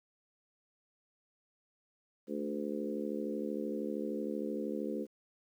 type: harmonic tone with a mistuned harmonic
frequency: 73 Hz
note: D2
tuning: 10 cents flat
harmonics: 3 / 4 / 5 / 6 / 7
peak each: -39 / -40 / -41 / -42 / -42 dBFS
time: 2.27-5.07 s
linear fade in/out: 50 ms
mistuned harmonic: 3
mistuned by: -19 cents
effects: 11-bit